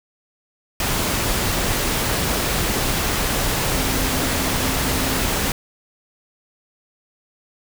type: tone in noise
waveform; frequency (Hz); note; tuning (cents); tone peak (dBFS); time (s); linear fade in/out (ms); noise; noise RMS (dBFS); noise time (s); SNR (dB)
sine; 261.6; C4; 0; -29; 3.76-5.26; 2; pink; -21; 0.8-5.52; -11
effects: none